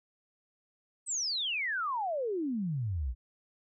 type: exponential sweep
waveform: sine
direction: down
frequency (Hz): 8370 to 55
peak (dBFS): -30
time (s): 1.06-3.15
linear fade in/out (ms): 50
effects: none